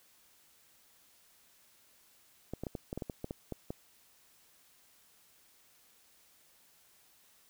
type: clicks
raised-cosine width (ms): 2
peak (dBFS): -24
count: 12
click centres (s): 2.536 / 2.636 / 2.668 / 2.752 / 2.929 / 2.976 / 3.022 / 3.098 / 3.244 / 3.309 / 3.523 / 3.705
effects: white hiss -65 dBFS RMS until 7.49 s